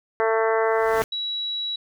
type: harmonic tone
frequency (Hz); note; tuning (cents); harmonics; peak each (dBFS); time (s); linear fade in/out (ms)
223.2; A3; +25; 2 / 3 / 4 / 5 / 6 / 7 / 8 / 9; -21 / -25 / -27 / -29 / -31 / -32 / -33 / -34; 0.2-1.02; 0
type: noise with exponential growth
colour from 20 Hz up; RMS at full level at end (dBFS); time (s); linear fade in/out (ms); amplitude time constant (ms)
pink; -31; 0.58-1.04; 1; 100
type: tone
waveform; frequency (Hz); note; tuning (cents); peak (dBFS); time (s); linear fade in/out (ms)
sine; 3900; B7; -23; -25; 1.12-1.76; 5
effects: none